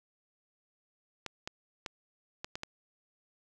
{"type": "clicks", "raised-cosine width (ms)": 0.2, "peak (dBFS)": -20, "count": 6, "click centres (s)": [1.263, 1.475, 1.862, 2.445, 2.555, 2.634], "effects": []}